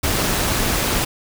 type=noise with amplitude modulation; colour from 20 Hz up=pink; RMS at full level=-17 dBFS; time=0.03-1.05 s; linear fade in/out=10 ms; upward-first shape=sine; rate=212 Hz; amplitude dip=60%; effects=none